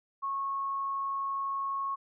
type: tone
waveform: sine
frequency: 1097 Hz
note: C#6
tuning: 18 cents flat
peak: -30 dBFS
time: 0.22-1.96 s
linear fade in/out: 20 ms
effects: none